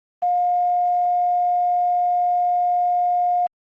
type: tone with quantisation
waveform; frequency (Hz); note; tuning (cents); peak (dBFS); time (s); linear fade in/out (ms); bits
sine; 712; F5; +33; -16; 0.22-3.47; 10; 6
effects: low-pass 2000 Hz 12 dB/octave + Opus 24 kbps